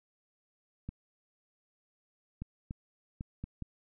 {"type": "clicks", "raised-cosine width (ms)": 5, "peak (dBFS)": -26, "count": 6, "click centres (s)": [0.89, 2.42, 2.709, 3.209, 3.44, 3.623], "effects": []}